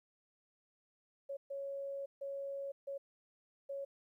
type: tone bursts at uneven times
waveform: sine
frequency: 554.4 Hz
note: C#5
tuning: in tune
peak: -39 dBFS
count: 5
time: 1.29-1.37 / 1.5-2.06 / 2.21-2.72 / 2.87-2.98 / 3.69-3.85 s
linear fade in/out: 10 ms
effects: 13-bit